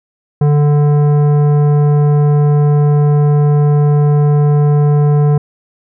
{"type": "tone with tanh clipping", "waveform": "triangle", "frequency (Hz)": 146.83, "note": "D3", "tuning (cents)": 0, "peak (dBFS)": -9, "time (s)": [0.41, 5.38], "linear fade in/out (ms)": 5, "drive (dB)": 17, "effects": []}